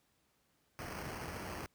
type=noise with sample-and-hold; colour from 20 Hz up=pink; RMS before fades=-43 dBFS; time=0.79-1.66 s; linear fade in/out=0 ms; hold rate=3675 Hz; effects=pink hiss -75 dBFS RMS until 1.74 s + high-pass 60 Hz 12 dB/octave